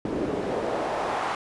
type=noise with band-pass filter sweep; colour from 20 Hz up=pink; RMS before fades=-28 dBFS; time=0.05-1.35 s; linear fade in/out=2 ms; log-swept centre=310 to 1000 Hz; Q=1.7; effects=resampled to 24000 Hz